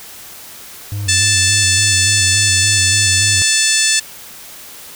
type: tone with vibrato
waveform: triangle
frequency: 97.5 Hz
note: G2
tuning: 9 cents flat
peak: -17 dBFS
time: 0.92-3.42 s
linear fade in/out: 0 ms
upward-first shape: square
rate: 3.5 Hz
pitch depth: 73 cents each way
type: harmonic tone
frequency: 880 Hz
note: A5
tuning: in tune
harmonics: 2 / 3 / 4 / 5 / 6 / 7 / 8 / 9 / 10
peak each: -20 / -20 / -20 / -20 / -20 / -20 / -20 / -20 / -20 dBFS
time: 1.08-4 s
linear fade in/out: 10 ms
effects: white hiss -35 dBFS RMS until 4.95 s